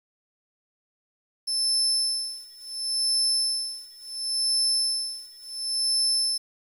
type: tone with tremolo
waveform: 35% pulse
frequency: 5274 Hz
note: E8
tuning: in tune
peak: -18 dBFS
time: 1.47-6.38 s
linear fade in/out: 10 ms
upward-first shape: sine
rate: 0.71 Hz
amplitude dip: 95%
effects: 9-bit